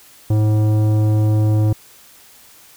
triangle tone with tanh clipping, 107.1 Hz, A2, 46 cents flat, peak -14 dBFS, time 0.3-1.73 s, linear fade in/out 5 ms, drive 17 dB, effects white hiss -46 dBFS RMS until 2.76 s

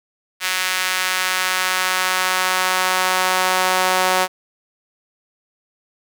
sawtooth tone with high-pass filter sweep, 185 Hz, F#3, in tune, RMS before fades -19 dBFS, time 0.4-4.28 s, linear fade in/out 50 ms, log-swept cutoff 1900 to 720 Hz, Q 1.1, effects none

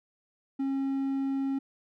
triangle tone, 271.5 Hz, C#4, 36 cents flat, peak -25 dBFS, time 0.59-1.59 s, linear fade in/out 10 ms, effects none

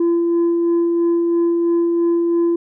sine tone with tremolo, 340.2 Hz, F4, 45 cents flat, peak -10 dBFS, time 0-2.56 s, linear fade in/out 5 ms, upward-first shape sine, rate 3 Hz, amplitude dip 30%, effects tanh soft clip ceiling -12 dBFS

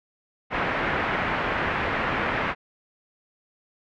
white low-pass noise, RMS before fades -26 dBFS, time 0.5-2.55 s, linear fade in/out 50 ms, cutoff 2100 Hz, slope 24 dB/octave, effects none

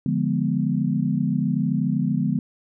sine chord, D diminished seventh, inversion none, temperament equal, 146.83 / 174.61 / 207.7 / 246.9 Hz, D3 / F3 / Ab3 / Cb4, 0 / 0 / 0 / 0 cents, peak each -25 dBFS, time 0.06-2.39 s, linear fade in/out 2 ms, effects none

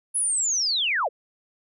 sine linear sweep, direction down, 10548 to 405.2 Hz, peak -21 dBFS, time 0.14-1.09 s, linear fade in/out 20 ms, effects none

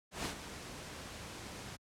pink noise with ADSR envelope, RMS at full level -36 dBFS, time 0.11-1.77 s, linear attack 140 ms, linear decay 98 ms, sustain -10 dB, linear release 19 ms, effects high-pass 60 Hz 12 dB/octave + low-pass 9000 Hz 12 dB/octave

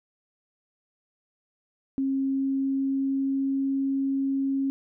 sine tone with pitch glide, 270 to 271.9 Hz, C#4 to C#4, -45 to -33 cents, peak -23 dBFS, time 1.98-4.7 s, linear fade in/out 0 ms, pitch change +12 cents, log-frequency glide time 2.19-3.71 s, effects none

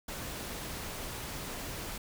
pink noise, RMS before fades -40 dBFS, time 0.08-1.98 s, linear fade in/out 5 ms, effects none

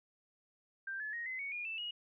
sine tone with pitch steps, 1576 / 1718.6 / 1874.2 / 2044 / 2229 / 2431 / 2651 / 2890 Hz, G6 / A6 / A#6 / C7 / C#7 / D#7 / E7 / F#7, +9 / -41 / +9 / -41 / +9 / -41 / +9 / -41 cents, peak -38 dBFS, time 0.87-1.91 s, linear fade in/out 5 ms, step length 130 ms, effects none

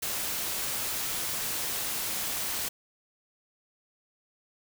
white noise, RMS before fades -32 dBFS, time 0.02-2.69 s, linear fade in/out 10 ms, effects none

